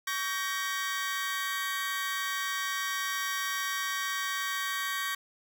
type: chord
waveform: sawtooth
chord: G diminished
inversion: second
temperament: just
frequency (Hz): 1128.9 / 1568 / 1881.6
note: Db6 / G6 / Bb6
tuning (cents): +31 / 0 / +16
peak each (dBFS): -31 / -32 / -31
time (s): 0.07-5.15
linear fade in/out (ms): 5
effects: none